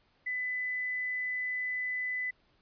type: tone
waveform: sine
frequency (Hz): 2002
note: B6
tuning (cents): +23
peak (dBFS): -31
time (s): 0.26-2.31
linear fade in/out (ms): 10
effects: pink hiss -69 dBFS RMS until 2.61 s + resampled to 11025 Hz